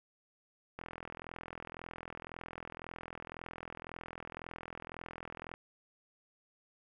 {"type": "click train", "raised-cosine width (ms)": 0.5, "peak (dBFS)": -28, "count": 200, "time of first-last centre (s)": [0.79, 5.539], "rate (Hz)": 41.9, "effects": []}